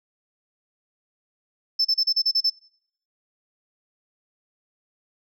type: tone bursts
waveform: sine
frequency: 5280 Hz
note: E8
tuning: 2 cents sharp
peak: -16 dBFS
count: 8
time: 1.79-2.5 s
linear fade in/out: 10 ms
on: 59 ms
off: 34 ms
effects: noise-tail reverb RT60 0.7 s tail -26 dB re dry + tanh soft clip ceiling -14 dBFS